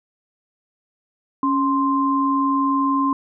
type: tone pair together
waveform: sine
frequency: 277.2 / 1046.6 Hz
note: C#4 / C6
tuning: 0 / 0 cents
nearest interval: octave + major seventh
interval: 2300 cents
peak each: -19 dBFS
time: 1.43-3.13 s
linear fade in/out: 2 ms
effects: none